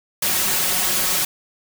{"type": "noise with comb filter", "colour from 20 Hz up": "white", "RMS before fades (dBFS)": -20, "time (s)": [0.22, 1.25], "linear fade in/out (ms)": 5, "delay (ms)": 5.4, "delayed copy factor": 0.75, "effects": []}